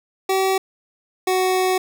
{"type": "tone pair in turn", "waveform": "25% pulse", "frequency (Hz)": [382.1, 371.9], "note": ["G4", "F#4"], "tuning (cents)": [-44, 9], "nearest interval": "unison", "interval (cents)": 47, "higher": "first", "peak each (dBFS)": [-13, -13], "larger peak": "neither", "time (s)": [[0.29, 0.58], [1.27, 1.78]], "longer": "second", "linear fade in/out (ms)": 5, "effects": []}